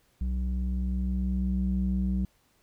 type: tone with low-pass filter sweep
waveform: square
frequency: 62.9 Hz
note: B1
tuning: 32 cents sharp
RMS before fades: -28 dBFS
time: 0.21-2.25 s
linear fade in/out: 0 ms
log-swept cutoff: 140 to 210 Hz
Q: 3.6
effects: pink hiss -67 dBFS RMS until 2.62 s